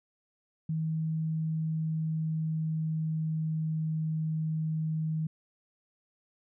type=tone with pitch glide; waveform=sine; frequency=159.2 to 157.83 Hz; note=D#3 to D#3; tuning=+40 to +25 cents; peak=-28 dBFS; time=0.69-5.27 s; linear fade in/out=5 ms; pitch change=-15 cents; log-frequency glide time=1.18-4.03 s; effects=none